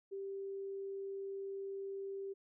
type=tone; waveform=sine; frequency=392 Hz; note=G4; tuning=in tune; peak=-40 dBFS; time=0.11-2.34 s; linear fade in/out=20 ms; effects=none

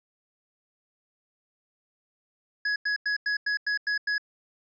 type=tone bursts; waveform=square; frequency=1677 Hz; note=G#6; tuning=16 cents sharp; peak=-25 dBFS; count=8; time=2.65-4.181 s; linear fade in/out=5 ms; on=110 ms; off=93 ms; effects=resampled to 16000 Hz

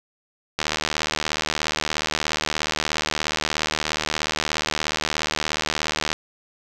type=click train; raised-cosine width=0.2 ms; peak=-5 dBFS; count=427; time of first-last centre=0.59-6.13 s; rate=76.9 Hz; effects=none

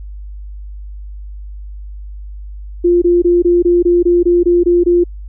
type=tone bursts; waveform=sine; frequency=349.2 Hz; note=F4; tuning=in tune; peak=-7 dBFS; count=11; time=2.84-5.04 s; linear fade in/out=10 ms; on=180 ms; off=22 ms; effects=added 50 Hz sine -26 dBFS peak until 5.28 s

